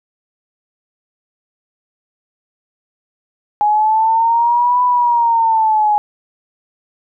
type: linear two-way sweep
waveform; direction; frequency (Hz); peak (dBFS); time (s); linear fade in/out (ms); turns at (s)
sine; up then down; 830.6 to 993 to 830.6; -10; 3.61-5.98; 0; 4.83
effects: none